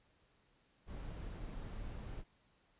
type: noise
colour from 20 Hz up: brown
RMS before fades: -45 dBFS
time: 0.86-2.24 s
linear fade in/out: 50 ms
effects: pink hiss -73 dBFS RMS until 2.79 s + resampled to 8000 Hz